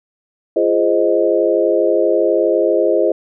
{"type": "chord", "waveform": "sine", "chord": "F minor seventh", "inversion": "none", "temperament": "equal with one note detuned", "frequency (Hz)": [343, 415.3, 523.3, 622.3], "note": ["F4", "Ab4", "C5", "Eb5"], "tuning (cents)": [-31, 0, 0, 0], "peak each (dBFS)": -17, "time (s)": [0.56, 3.12], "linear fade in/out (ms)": 5, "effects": []}